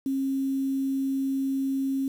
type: tone with quantisation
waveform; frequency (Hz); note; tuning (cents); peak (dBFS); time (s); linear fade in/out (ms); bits
sine; 270; C#4; -45; -24; 0.06-2.08; 2; 8
effects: none